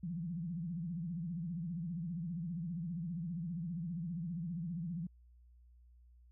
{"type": "tone with vibrato", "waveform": "sine", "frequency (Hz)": 170, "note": "F3", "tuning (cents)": -46, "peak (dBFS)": -37, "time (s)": [0.03, 5.07], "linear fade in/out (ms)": 5, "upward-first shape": "sine", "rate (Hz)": 15, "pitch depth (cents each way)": 150, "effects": ["added 60 Hz sine -59 dBFS peak until 6.31 s"]}